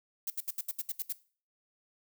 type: noise bursts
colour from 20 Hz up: violet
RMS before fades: -34 dBFS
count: 9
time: 0.27-1.126 s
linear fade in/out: 5 ms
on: 32 ms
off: 71 ms
effects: noise-tail reverb RT60 0.4 s tail -18 dB re dry